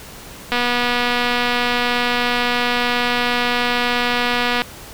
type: click train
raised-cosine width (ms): 0.3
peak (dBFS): -3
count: 997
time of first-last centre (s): 0.52-4.619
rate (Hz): 243
effects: pink hiss -37 dBFS RMS until 4.93 s